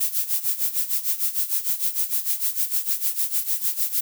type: noise with tremolo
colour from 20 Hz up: violet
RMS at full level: -21 dBFS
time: 0-4.01 s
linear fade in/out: 10 ms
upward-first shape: sine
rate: 6.6 Hz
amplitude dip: 80%
effects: none